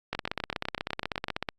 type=two click trains; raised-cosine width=0.3 ms; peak=-15 / -13 dBFS; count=10 / 23; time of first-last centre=0.15-1.284 / 0.13-1.488 s; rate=7.94 / 16.2 Hz; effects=Opus 48 kbps